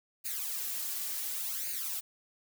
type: noise with flanger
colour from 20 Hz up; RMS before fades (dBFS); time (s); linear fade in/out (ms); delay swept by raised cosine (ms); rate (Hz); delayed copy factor
blue; -36; 0.24-2.01; 20; 0.44 to 3.54; 0.69; +0.75
effects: none